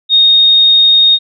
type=tone; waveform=sine; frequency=3711 Hz; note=A#7; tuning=9 cents flat; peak=-4 dBFS; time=0.09-1.19 s; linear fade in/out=50 ms; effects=none